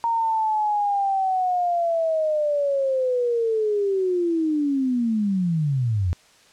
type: linear sweep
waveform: sine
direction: down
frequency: 931 to 82.41 Hz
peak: -19 dBFS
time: 0.04-6.13 s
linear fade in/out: 0 ms
effects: white hiss -54 dBFS RMS until 6.52 s + low-pass 7000 Hz 12 dB/octave